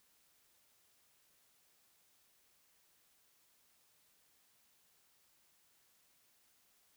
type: silence
effects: white hiss -72 dBFS RMS until 6.96 s